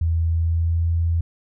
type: tone with pitch glide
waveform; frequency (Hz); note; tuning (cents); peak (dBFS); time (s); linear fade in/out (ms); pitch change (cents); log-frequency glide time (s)
sine; 82.41 to 83.71; E2 to E2; 0 to +27; -17; 0.01-1.21; 5; +27; 0.29-0.89
effects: none